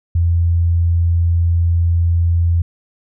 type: tone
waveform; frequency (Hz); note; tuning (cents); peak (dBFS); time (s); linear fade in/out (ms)
sine; 85; F2; -46; -11; 0.15-2.62; 5
effects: none